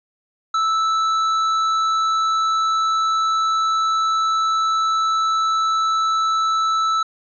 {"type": "tone with tanh clipping", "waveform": "triangle", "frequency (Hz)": 1315, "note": "E6", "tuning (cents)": -5, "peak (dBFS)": -18, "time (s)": [0.54, 7.03], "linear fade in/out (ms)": 5, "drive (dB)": 14, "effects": ["resampled to 16000 Hz"]}